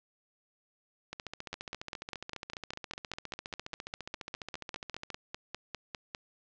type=two click trains; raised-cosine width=0.2 ms; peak=-22 / -20 dBFS; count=59 / 24; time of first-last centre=1.13-5.103 / 1.53-6.148 s; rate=14.6 / 4.98 Hz; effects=low-pass 6000 Hz 12 dB/octave